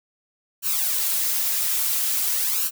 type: noise with flanger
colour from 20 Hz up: blue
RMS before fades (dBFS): -23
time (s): 0.62-2.71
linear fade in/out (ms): 50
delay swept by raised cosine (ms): 0.7 to 5.7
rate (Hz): 0.49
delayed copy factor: +0.8
effects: none